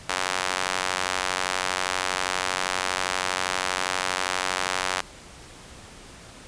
sawtooth tone with high-pass filter, 92.5 Hz, F#2, in tune, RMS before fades -27 dBFS, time 0.09-5.01 s, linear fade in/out 0 ms, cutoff 1000 Hz, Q 0.8, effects pink hiss -45 dBFS RMS until 6.47 s + resampled to 22050 Hz

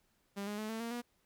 sawtooth tone with pitch steps, 200 / 207.5 / 215.3 / 223.5 / 231.9 / 240.6 Hz, G3 / G#3 / A3 / A3 / A#3 / B3, +35 / -1 / -37 / +27 / -9 / -45 cents, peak -34 dBFS, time 0.36-1.02 s, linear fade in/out 20 ms, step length 110 ms, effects pink hiss -75 dBFS RMS until 1.25 s

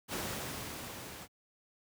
pink noise with level ramp, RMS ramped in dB -36 to -47 dBFS, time 0.08-1.28 s, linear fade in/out 50 ms, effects high-pass 80 Hz 12 dB/octave

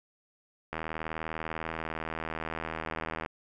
click train, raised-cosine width 0.5 ms, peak -19 dBFS, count 204, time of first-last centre 0.73-3.261 s, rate 80.2 Hz, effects none

